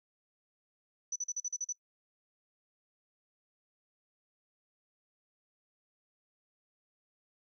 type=tone bursts; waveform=sine; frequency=5970 Hz; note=F#8; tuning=15 cents sharp; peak=-32 dBFS; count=8; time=1.12-1.726 s; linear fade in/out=5 ms; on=39 ms; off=42 ms; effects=noise-tail reverb RT60 0.1 s tail -20 dB re dry